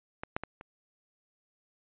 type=clicks; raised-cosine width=0.5 ms; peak=-21 / -15 / -21 / -30 dBFS; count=4; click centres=0.235 / 0.365 / 0.436 / 0.611 s; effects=resampled to 8000 Hz

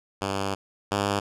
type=tone pair in turn; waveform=5% pulse; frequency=98 / 100.93 Hz; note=G2 / G#2; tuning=0 / -49 cents; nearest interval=minor second; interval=51 cents; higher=second; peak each=-15 / -12 dBFS; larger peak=second; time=0.21-0.55 / 0.91-1.2 s; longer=first; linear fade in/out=10 ms; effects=low-pass 9000 Hz 12 dB/octave

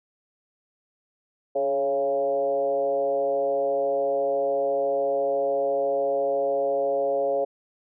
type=tone with frequency modulation; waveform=sine; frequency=554 Hz; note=C#5; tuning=1 cent flat; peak=-21 dBFS; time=1.55-7.45 s; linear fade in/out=10 ms; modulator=134 Hz; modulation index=0.99; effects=none

